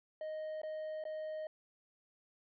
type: tone with dropouts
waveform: triangle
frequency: 622.3 Hz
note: D#5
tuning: in tune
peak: -37 dBFS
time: 0.21-1.47 s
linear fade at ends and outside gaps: 2 ms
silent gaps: 0.617-0.633 / 1.039-1.052 s
effects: resampled to 11025 Hz